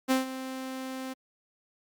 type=tone with ADSR envelope; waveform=sawtooth; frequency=261.6 Hz; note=C4; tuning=in tune; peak=-17 dBFS; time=0.08-1.14 s; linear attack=30 ms; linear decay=140 ms; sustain=-14 dB; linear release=16 ms; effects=Opus 48 kbps